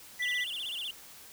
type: tone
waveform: triangle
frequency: 1975.5 Hz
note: B6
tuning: in tune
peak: -28 dBFS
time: 0.19-0.45 s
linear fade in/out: 20 ms
type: tone with vibrato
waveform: triangle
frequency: 3136 Hz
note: G7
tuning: in tune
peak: -33 dBFS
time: 0.22-0.91 s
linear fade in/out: 5 ms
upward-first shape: sine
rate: 16 Hz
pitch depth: 220 cents each way
effects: white hiss -51 dBFS RMS until 1.32 s